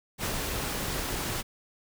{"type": "noise with ADSR envelope", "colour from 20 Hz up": "pink", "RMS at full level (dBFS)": -30, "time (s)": [0.18, 1.43], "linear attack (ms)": 60, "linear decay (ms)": 69, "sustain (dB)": -2, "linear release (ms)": 29, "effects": []}